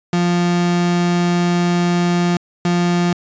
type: tone pair in turn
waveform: 35% pulse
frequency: 174.9 / 174.9 Hz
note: F3 / F3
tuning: +3 / +3 cents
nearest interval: unison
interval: 0 cents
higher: neither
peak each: -12 dBFS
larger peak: neither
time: 0.13-2.37 / 2.65-3.13 s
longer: first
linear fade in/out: 2 ms
effects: resampled to 16000 Hz